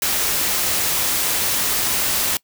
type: noise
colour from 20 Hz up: white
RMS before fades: -20 dBFS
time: 0.02-2.37 s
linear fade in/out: 2 ms
effects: noise-tail reverb RT60 0.1 s tail -23 dB re dry